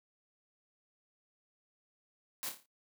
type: noise with echo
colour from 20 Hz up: white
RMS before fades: -39 dBFS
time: 2.43-2.49 s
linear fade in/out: 0 ms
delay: 28 ms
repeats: 6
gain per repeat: -6 dB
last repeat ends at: 2.658 s
effects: noise-tail reverb RT60 0.1 s tail -18 dB re dry + high-pass 150 Hz 12 dB/octave